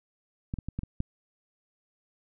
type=clicks; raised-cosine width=5 ms; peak=-19 / -22 / -21 / -19 / -23 / -16 dBFS; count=6; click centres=0.539 / 0.587 / 0.686 / 0.79 / 0.834 / 1.004 s; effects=none